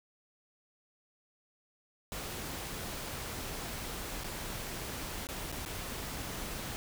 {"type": "noise with dropouts", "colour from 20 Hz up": "pink", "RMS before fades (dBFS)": -40, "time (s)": [2.12, 6.76], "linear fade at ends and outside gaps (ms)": 0, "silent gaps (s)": [[4.237, 4.243], [5.269, 5.288], [5.518, 5.525], [5.651, 5.66]], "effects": []}